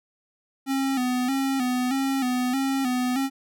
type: tone with vibrato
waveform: square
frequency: 260 Hz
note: C4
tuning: 11 cents flat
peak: -23 dBFS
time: 0.66-3.3 s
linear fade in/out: 50 ms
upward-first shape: square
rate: 1.6 Hz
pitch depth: 67 cents each way
effects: none